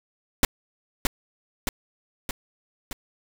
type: noise with echo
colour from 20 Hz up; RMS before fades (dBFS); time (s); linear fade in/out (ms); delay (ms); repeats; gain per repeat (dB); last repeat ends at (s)
pink; -17; 0.43-0.45; 2; 620; 4; -4; 2.93
effects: none